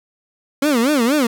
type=tone with vibrato; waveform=30% pulse; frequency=263.3 Hz; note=C4; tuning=11 cents sharp; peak=-11 dBFS; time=0.62-1.27 s; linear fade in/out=5 ms; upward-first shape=sine; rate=4.2 Hz; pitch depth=260 cents each way; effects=none